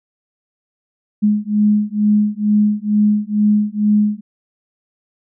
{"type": "beating tone pair", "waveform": "sine", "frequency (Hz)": [208.4, 210.6], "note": ["G#3", "G#3"], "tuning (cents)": [6, 24], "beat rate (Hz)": 2.2, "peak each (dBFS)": -15, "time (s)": [1.22, 4.21], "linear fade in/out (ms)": 20, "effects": []}